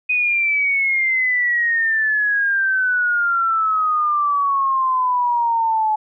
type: exponential sweep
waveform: sine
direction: down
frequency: 2503 to 854 Hz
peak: -15 dBFS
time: 0.09-5.96 s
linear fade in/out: 10 ms
effects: none